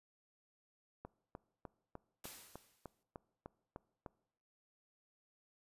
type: click train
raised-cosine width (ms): 1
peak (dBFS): -33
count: 11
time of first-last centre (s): 1.05-4.062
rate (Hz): 3.32
type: noise with exponential decay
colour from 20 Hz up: white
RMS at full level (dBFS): -48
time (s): 2.24-3.03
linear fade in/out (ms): 2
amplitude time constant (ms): 170
effects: noise-tail reverb RT60 0.8 s tail -22 dB re dry + resampled to 32000 Hz